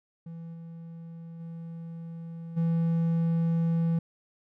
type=tone with level steps; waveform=triangle; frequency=166.1 Hz; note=E3; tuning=13 cents sharp; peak=-36 / -38 / -35 / -21 dBFS; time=0.26-3.99 s; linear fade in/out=5 ms; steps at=0.53 / 1.39 / 2.56 s; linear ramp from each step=20 ms; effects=none